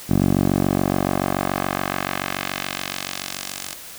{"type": "tone with band-pass filter sweep", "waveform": "10% pulse", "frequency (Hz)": 47, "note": "F#1", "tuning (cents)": 28, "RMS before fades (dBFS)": -23, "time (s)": [0.09, 3.75], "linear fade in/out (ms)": 10, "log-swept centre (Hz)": [220, 9000], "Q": 0.76, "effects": ["white hiss -38 dBFS RMS until 3.98 s"]}